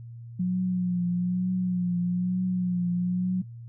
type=tone with vibrato; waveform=sine; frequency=180 Hz; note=F#3; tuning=47 cents flat; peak=-23 dBFS; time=0.39-3.42 s; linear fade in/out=10 ms; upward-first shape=triangle; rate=1.1 Hz; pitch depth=46 cents each way; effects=noise-tail reverb RT60 0.1 s tail -20 dB re dry + added 117 Hz sine -39 dBFS peak until 3.68 s